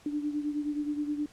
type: beating tone pair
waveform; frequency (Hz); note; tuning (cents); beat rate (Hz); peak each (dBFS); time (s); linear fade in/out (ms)
sine; 293.7 / 303.2; D4 / D#4; 0 / -45; 9.5; -30 / -36; 0.06-1.26; 2
effects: pink hiss -57 dBFS RMS until 1.32 s + low-pass 9000 Hz 12 dB/octave